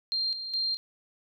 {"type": "tone with tremolo", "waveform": "sine", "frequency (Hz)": 4186, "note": "C8", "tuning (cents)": 0, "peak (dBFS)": -26, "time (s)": [0.12, 0.77], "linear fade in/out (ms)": 0, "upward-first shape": "square", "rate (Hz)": 2.4, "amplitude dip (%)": 60, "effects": []}